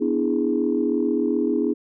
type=chord; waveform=sine; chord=E dominant seventh; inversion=second; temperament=equal; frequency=246.9 / 293.7 / 329.6 / 415.3 Hz; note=B3 / D4 / E4 / G#4; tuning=0 / 0 / 0 / 0 cents; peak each=-24 dBFS; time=0-1.74 s; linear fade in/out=20 ms; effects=tanh soft clip ceiling -9 dBFS